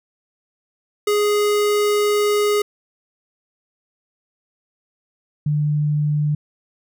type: tone pair in turn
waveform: square / sine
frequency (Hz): 415.3 / 148.97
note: G#4 / D3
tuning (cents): 0 / +25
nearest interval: octave + tritone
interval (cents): 1775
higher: first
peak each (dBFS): -16 / -16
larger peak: neither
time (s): 1.07-2.62 / 5.46-6.35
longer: first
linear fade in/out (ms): 5
effects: none